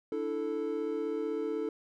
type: chord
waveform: triangle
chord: D suspended second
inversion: none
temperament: equal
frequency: 293.7 / 329.6 / 440 Hz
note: D4 / E4 / A4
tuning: 0 / 0 / 0 cents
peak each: -36 / -35 / -31 dBFS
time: 0.12-1.69 s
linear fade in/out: 2 ms
effects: none